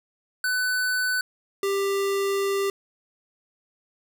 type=tone pair in turn; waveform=square; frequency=1500 / 395.2 Hz; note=F#6 / G4; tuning=+23 / +14 cents; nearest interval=octave + major seventh; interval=2309 cents; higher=first; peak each=-23 dBFS; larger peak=neither; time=0.44-1.21 / 1.63-2.7 s; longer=second; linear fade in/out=2 ms; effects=none